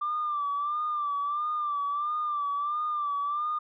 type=tone with vibrato; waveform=sine; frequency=1180 Hz; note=D6; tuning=8 cents sharp; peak=-26 dBFS; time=0.01-3.59 s; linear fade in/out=10 ms; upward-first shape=sine; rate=1.5 Hz; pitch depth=61 cents each way; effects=tanh soft clip ceiling -22 dBFS